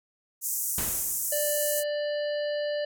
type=band-pass noise; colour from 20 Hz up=white; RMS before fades=-30 dBFS; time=0.41-1.84 s; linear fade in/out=50 ms; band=6200 to 16000 Hz; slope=48 dB/octave
type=noise with exponential decay; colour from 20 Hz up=pink; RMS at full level=-32 dBFS; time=0.78-1.43 s; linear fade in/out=2 ms; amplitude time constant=140 ms
type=harmonic tone; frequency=590 Hz; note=D5; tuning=8 cents sharp; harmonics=1 / 3 / 5 / 7 / 8; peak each=-27 / -39 / -42 / -45 / -46 dBFS; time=1.32-2.85 s; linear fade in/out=5 ms
effects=none